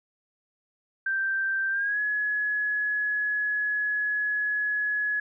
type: tone with pitch glide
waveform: sine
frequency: 1568 to 1690.3 Hz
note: G6 to G#6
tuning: 0 to +30 cents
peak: -24 dBFS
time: 1.06-5.2 s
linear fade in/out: 5 ms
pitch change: +130 cents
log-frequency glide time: 1.7-2 s
effects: none